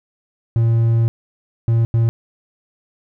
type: tone bursts at uneven times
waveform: triangle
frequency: 115 Hz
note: A#2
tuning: 23 cents flat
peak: -10 dBFS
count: 3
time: 0.56-1.08 / 1.68-1.85 / 1.94-2.09 s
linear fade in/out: 0 ms
effects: none